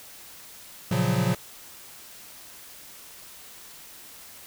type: chord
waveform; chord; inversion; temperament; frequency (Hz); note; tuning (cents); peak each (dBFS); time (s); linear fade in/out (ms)
square; Gb major seventh; first; equal; 116.54 / 138.59 / 174.61 / 185; Bb2 / Db3 / F3 / Gb3; 0 / 0 / 0 / 0; -28; 0.91-1.35; 5
effects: white hiss -46 dBFS RMS until 4.46 s